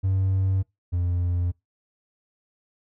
triangle tone pair in turn, 95.5 / 88.17 Hz, G2 / F2, -45 / +17 cents, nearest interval minor second, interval 138 cents, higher first, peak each -17 / -19 dBFS, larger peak first, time 0.03-0.63 / 0.92-1.52 s, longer neither, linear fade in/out 20 ms, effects noise-tail reverb RT60 0.2 s tail -25 dB re dry + tanh soft clip ceiling -13 dBFS

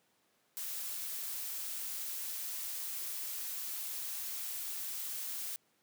blue noise, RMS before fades -40 dBFS, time 0.57-5.56 s, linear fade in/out 0 ms, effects pink hiss -73 dBFS RMS until 5.82 s + high-pass 200 Hz 12 dB/octave

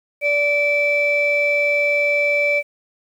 sine tone pair together, 581 / 2324 Hz, D5 / D7, -19 / -19 cents, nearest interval 2 octaves, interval 2400 cents, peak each -18 / -16 dBFS, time 0.21-2.63 s, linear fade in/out 50 ms, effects tanh soft clip ceiling -9 dBFS + 8-bit

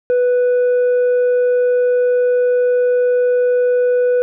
sine tone with tanh clipping, 493.9 Hz, B4, in tune, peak -12 dBFS, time 0.1-4.22 s, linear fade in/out 0 ms, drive 3 dB, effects none

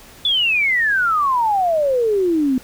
sine exponential sweep, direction down, 3500 to 249.8 Hz, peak -14 dBFS, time 0.25-2.58 s, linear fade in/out 2 ms, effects pink hiss -43 dBFS RMS until 2.63 s

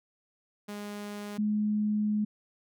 sawtooth / sine tone pair in turn, 206.1 / 210.8 Hz, G#3 / G#3, -13 / +26 cents, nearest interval unison, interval 39 cents, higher second, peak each -33 / -25 dBFS, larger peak second, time 0.68-1.38 / 1.38-2.25 s, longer second, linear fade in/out 10 ms, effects none

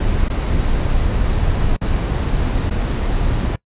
brown noise with dropouts, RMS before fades -17 dBFS, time 0-3.56 s, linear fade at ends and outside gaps 5 ms, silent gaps 0.285-0.299 / 1.766-1.813 / 2.699-2.708 s, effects noise-tail reverb RT60 0.1 s tail -22 dB re dry + resampled to 8000 Hz

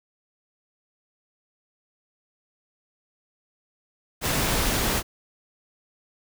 pink noise, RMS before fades -24 dBFS, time 4.21-5.03 s, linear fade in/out 50 ms, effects none

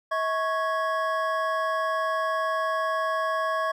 triangle tone cluster, 643 / 1105 / 1665 Hz, E5 / C#6 / G#6, -43 / -6 / +4 cents, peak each -26 / -25 / -30 dBFS, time 0.11-3.72 s, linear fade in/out 10 ms, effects none

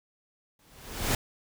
pink noise with exponential growth, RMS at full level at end -24 dBFS, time 0.59-1.15 s, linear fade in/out 2 ms, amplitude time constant 120 ms, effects none

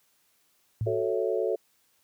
sine tone with exponential decay, 110 Hz, A2, in tune, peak -23 dBFS, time 0.81-1.14 s, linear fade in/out 0 ms, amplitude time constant 71 ms
sine chord, F# minor seventh, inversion none, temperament equal, 370 / 440 / 554.4 / 659.3 Hz, F#4 / A4 / C#5 / E5, 0 / 0 / 0 / 0 cents, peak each -30 / -28 / -31 / -34 dBFS, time 0.86-1.56 s, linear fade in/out 10 ms
effects white hiss -68 dBFS RMS until 2.03 s + high-pass 60 Hz 12 dB/octave

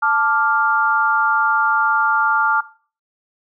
sine chord, D minor, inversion second, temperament equal, 880 / 1174.7 / 1396.9 Hz, A5 / D6 / F6, 0 / 0 / 0 cents, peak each -19 / -20 / -17 dBFS, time 0.02-2.61 s, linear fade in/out 10 ms, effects noise-tail reverb RT60 0.4 s tail -17 dB re dry

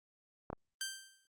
clicks, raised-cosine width 1 ms, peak -26 dBFS, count 2, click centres 0.502 / 0.53 s
10% pulse tone with exponential decay, 1568 Hz, G6, in tune, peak -26 dBFS, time 0.81-1.27 s, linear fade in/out 1 ms, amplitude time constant 100 ms
effects Opus 48 kbps

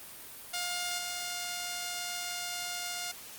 5% pulse tone with level steps, 709 Hz, F5, 26 cents sharp, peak -21 / -24 dBFS, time 0.53-3.12 s, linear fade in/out 10 ms, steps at 0.98 s, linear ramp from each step 5 ms, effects white hiss -47 dBFS RMS until 3.38 s + Opus 32 kbps

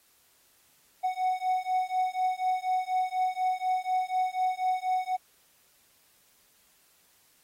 triangle beating tone pair, 740 / 744.1 Hz, F#5 / F#5, 0 / +10 cents, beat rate 4.1 Hz, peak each -27 dBFS, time 1.03-5.17 s, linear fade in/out 20 ms, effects white hiss -64 dBFS RMS until 7.43 s + AAC 48 kbps

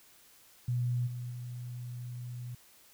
sine tone with level steps, 122.3 Hz, B2, 16 cents flat, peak -28 / -36 / -38 dBFS, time 0.68-2.55 s, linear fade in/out 5 ms, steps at 1.06 / 1.3 s, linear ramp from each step 20 ms, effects white hiss -60 dBFS RMS until 2.93 s

